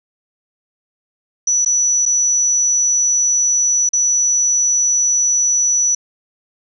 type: tone with dropouts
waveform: sine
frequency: 5920 Hz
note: F#8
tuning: in tune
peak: -12 dBFS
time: 1.47-5.95 s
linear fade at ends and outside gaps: 5 ms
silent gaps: 1.649-1.659 / 2.055-2.06 / 3.891-3.932 s
effects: none